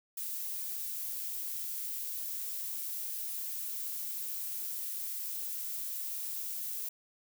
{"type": "noise", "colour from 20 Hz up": "violet", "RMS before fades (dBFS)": -38, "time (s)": [0.17, 6.89], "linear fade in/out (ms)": 5, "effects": []}